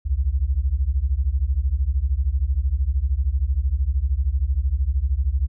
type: beating tone pair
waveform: sine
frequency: 60.5 / 73.5 Hz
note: B1 / D2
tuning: -35 / +2 cents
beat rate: 13 Hz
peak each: -21 dBFS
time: 0.05-5.48 s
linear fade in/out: 20 ms
effects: none